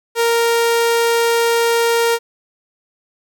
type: tone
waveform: sawtooth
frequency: 465.2 Hz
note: A#4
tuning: 4 cents flat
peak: -9 dBFS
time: 0.15-2.19 s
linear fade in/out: 50 ms
effects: none

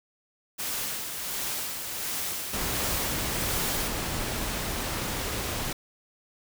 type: noise with tremolo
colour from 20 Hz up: white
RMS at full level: -31 dBFS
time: 0.58-3.89 s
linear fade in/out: 20 ms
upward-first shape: sine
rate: 1.4 Hz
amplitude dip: 40%
type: noise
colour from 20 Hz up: pink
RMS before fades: -31 dBFS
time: 2.53-5.73 s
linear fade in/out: 5 ms
effects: none

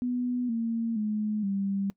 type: tone with pitch steps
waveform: sine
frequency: 246.9 / 229 / 212.5 / 197.1 Hz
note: B3 / A#3 / G#3 / G3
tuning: 0 / -31 / +40 / +10 cents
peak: -26 dBFS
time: 0.02-1.9 s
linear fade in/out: 0 ms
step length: 470 ms
effects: noise-tail reverb RT60 0.1 s tail -22 dB re dry

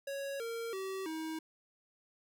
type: tone with pitch steps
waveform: square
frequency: 554.4 / 460.8 / 383.1 / 318.4 Hz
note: C#5 / A#4 / G4 / D#4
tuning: 0 / -20 / -40 / +40 cents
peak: -38 dBFS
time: 0.07-1.39 s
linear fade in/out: 5 ms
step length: 330 ms
effects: none

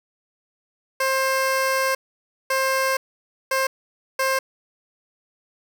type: tone bursts at uneven times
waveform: 15% pulse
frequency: 530 Hz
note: C5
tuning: 22 cents sharp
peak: -13 dBFS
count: 4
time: 1-1.95 / 2.5-2.97 / 3.51-3.67 / 4.19-4.39 s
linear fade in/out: 5 ms
effects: none

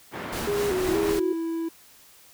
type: band-pass noise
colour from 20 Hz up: pink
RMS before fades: -34 dBFS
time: 0.11-1.16 s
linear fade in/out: 50 ms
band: 180 to 2000 Hz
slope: 12 dB/octave
type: noise with tremolo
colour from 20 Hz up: pink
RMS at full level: -32 dBFS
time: 0.32-1.2 s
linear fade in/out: 10 ms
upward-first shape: triangle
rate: 4 Hz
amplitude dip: 50%
type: tone with vibrato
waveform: sine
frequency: 388.4 Hz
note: G4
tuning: 16 cents flat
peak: -23 dBFS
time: 0.47-1.33 s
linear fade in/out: 5 ms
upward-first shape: square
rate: 2.1 Hz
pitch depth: 89 cents each way
type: tone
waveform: triangle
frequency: 329.6 Hz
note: E4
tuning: in tune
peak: -24 dBFS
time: 0.87-1.69 s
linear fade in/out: 10 ms
effects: white hiss -53 dBFS RMS until 2.33 s

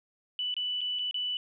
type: tone with dropouts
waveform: sine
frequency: 2975 Hz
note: F#7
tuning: 9 cents sharp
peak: -29 dBFS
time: 0.39-1.37 s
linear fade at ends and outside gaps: 1 ms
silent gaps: 0.541-0.566 / 0.808-0.814 / 0.988-0.992 / 1.111-1.143 s
effects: none

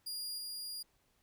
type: tone with level steps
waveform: sawtooth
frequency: 4835 Hz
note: D8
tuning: 50 cents sharp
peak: -36 / -38 dBFS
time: 0.06-0.83 s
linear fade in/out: 10 ms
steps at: 0.38 s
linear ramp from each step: 2 ms
effects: pink hiss -74 dBFS RMS until 1.22 s

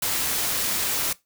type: noise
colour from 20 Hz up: white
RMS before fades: -25 dBFS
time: 0.02-1.13 s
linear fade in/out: 5 ms
effects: noise-tail reverb RT60 0.2 s tail -20 dB re dry

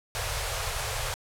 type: band-stop noise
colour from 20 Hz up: pink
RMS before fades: -31 dBFS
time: 0.15-1.14 s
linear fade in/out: 0 ms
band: 130 to 450 Hz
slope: 48 dB/octave
effects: low-pass 12000 Hz 12 dB/octave

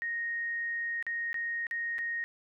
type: tone with dropouts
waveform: sine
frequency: 1864.7 Hz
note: A#6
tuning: in tune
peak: -31 dBFS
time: 0.02-2.24 s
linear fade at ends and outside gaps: 0 ms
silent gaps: 1.026-1.066 / 1.33-1.343 / 1.668-1.711 / 1.983-1.989 s
effects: none

